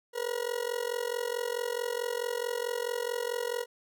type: tone with amplitude modulation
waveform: 40% pulse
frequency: 480 Hz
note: B4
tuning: 49 cents flat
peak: -26 dBFS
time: 0.13-3.66 s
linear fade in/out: 50 ms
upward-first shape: sine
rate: 44.6 Hz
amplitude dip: 90%
effects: none